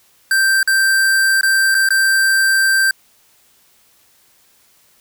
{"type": "tone with dropouts", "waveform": "square", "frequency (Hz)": 1568, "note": "G6", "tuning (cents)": 0, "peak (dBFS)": -12, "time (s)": [0.31, 2.91], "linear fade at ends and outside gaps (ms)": 2, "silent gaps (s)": [[0.63, 0.675], [1.411, 1.431], [1.745, 1.749], [1.889, 1.905]], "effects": ["white hiss -54 dBFS RMS until 5 s"]}